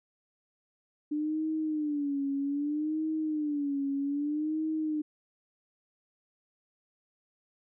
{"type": "tone with vibrato", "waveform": "sine", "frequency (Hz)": 295.5, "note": "D4", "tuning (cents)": 11, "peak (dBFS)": -28, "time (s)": [1.11, 5.02], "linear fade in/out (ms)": 10, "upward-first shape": "sine", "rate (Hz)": 0.63, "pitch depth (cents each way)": 110, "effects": []}